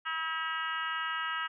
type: harmonic tone with a mistuned harmonic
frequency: 321.8 Hz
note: E4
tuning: 42 cents flat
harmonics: 3 / 4 / 5 / 6 / 7 / 8 / 9 / 10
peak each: -42 / -35 / -37 / -40 / -49 / -50 / -40 / -50 dBFS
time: 0.05-1.48 s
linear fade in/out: 20 ms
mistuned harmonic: 9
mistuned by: -19 cents
effects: none